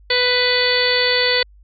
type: harmonic tone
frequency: 495.9 Hz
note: B4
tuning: 7 cents sharp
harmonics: 1 / 2 / 3 / 4 / 5 / 6 / 7 / 8 / 9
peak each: -20 / -29 / -26 / -20 / -27 / -28 / -23 / -27 / -20 dBFS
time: 0.1-1.43 s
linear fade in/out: 5 ms
effects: added 50 Hz sine -44 dBFS peak until 1.63 s